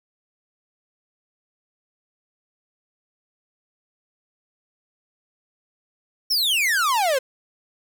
45% pulse exponential sweep, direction down, 5588 to 502 Hz, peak -18 dBFS, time 6.3-7.19 s, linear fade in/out 10 ms, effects none

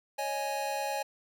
square chord, C# suspended second, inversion none, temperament just, 554.4 / 623.7 / 831.5 Hz, C#5 / D#5 / G#5, 0 / +4 / +2 cents, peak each -37 / -40 / -34 dBFS, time 0.18-1.03 s, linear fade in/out 10 ms, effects none

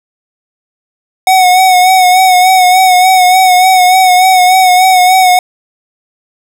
square tone with vibrato, 740 Hz, F#5, in tune, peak -4 dBFS, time 1.27-5.39 s, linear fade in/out 2 ms, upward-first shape sine, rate 3.4 Hz, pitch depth 39 cents each way, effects none

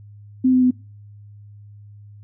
sine tone with pitch steps, 257.3 / 254.5 / 251.7 Hz, C4 / C4 / B3, -29 / -48 / +33 cents, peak -12 dBFS, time 0.44-0.71 s, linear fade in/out 10 ms, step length 90 ms, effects noise-tail reverb RT60 0.4 s tail -24 dB re dry + added 103 Hz sine -40 dBFS peak until 2.23 s

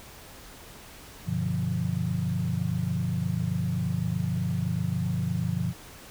sine chord, G dominant seventh, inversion none, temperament equal with one note detuned, 97.1 / 123.47 / 146.83 / 174.61 Hz, G2 / B2 / D3 / F3, -16 / 0 / 0 / 0 cents, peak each -32 / -31 / -32 / -29 dBFS, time 1.25-5.74 s, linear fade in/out 50 ms, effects pink hiss -47 dBFS RMS until 6.1 s

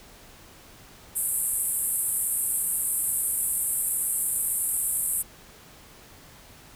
pink band-pass noise, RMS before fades -27 dBFS, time 1.15-5.23 s, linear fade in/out 20 ms, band 8100 to 13000 Hz, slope 96 dB/octave, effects pink hiss -50 dBFS RMS until 6.75 s

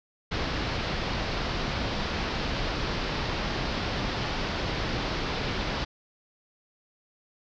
pink low-pass noise, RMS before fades -30 dBFS, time 0.31-5.85 s, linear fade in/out 10 ms, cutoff 5200 Hz, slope 48 dB/octave, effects none

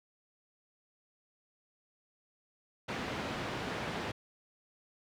pink band-pass noise, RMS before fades -38 dBFS, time 2.88-4.12 s, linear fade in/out 10 ms, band 110 to 3100 Hz, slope 12 dB/octave, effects none

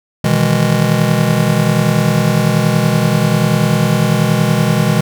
square chord, E major seventh, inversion second, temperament just, 123.61 / 154.51 / 164.81 / 206 Hz, B2 / D#3 / E3 / G#3, +2 / -12 / 0 / -14 cents, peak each -17 dBFS, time 0.24-5.01 s, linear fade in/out 5 ms, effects none

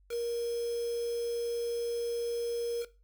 sine tone with quantisation, 471.2 Hz, A#4, 19 cents sharp, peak -30 dBFS, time 0.09-2.86 s, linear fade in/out 50 ms, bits 7, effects noise-tail reverb RT60 0.3 s tail -18 dB re dry + added 48 Hz sine -60 dBFS peak until 3.03 s

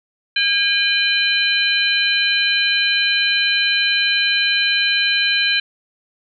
harmonic tone with a mistuned harmonic, 808 Hz, G#5, 48 cents flat, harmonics 2 / 3 / 4 / 5, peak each -20 / -20 / -20 / -20 dBFS, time 0.36-5.6 s, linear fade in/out 5 ms, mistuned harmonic 4, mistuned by -99 cents, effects none

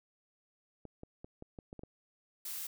clicks, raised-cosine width 2 ms, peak -33 dBFS, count 8, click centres 0.853 / 1.034 / 1.245 / 1.424 / 1.588 / 1.729 / 1.793 / 1.835 s
blue noise, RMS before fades -41 dBFS, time 2.45-2.67 s, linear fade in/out 5 ms
effects none

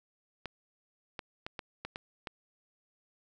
clicks, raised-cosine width 0.3 ms, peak -22 dBFS, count 7, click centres 0.457 / 1.192 / 1.465 / 1.592 / 1.85 / 1.959 / 2.272 s, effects none

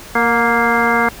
harmonic tone with a mistuned harmonic, 233.1 Hz, A#3, in tune, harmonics 1 / 2 / 3 / 4 / 5 / 6 / 7 / 9, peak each -20 / -20 / -20 / -20 / -20 / -20 / -20 / -20 dBFS, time 0.15-1.09 s, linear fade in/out 5 ms, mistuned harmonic 3, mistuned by +40 cents, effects pink hiss -35 dBFS RMS until 1.2 s

